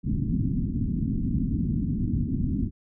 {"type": "low-pass noise", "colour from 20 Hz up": "white", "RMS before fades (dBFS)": -26, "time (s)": [0.03, 2.71], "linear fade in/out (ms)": 50, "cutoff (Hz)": 270, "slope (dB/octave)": 48, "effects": []}